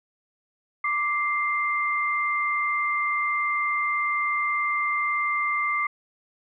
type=tone pair together; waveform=sine; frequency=1174.7 / 2093 Hz; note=D6 / C7; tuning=0 / 0 cents; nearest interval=minor seventh; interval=1000 cents; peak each=-25 dBFS; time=0.84-5.87 s; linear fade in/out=5 ms; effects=none